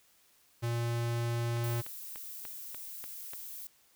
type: tone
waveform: square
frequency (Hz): 117.8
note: A#2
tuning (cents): +19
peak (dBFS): -31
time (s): 0.62-1.82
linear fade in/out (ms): 20
type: click train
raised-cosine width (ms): 0.3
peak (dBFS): -29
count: 7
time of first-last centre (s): 1.57-3.335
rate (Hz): 3.4
type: noise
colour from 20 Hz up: violet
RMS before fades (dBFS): -44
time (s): 1.64-3.67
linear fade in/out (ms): 0
effects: white hiss -66 dBFS RMS until 3.95 s